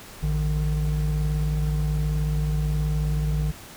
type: tone pair together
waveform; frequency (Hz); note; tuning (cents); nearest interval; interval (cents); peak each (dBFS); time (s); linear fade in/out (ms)
triangle; 56.71 / 151.4; A#1 / D#3; -47 / -47; octave + perfect fourth; 1700; -22 / -22; 0.22-3.52; 20
effects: pink hiss -43 dBFS RMS until 3.76 s